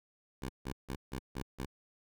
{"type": "tone bursts", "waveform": "10% pulse", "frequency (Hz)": 65.7, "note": "C2", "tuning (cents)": 8, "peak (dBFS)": -29, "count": 6, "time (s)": [0.42, 1.658], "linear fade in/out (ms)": 5, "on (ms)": 73, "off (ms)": 160, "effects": []}